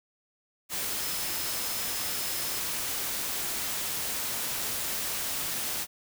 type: tone in noise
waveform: sine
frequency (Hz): 5180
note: E8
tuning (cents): -31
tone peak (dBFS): -41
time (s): 0.96-2.63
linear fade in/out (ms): 50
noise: white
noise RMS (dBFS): -32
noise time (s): 0.69-5.87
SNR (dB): -12
effects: none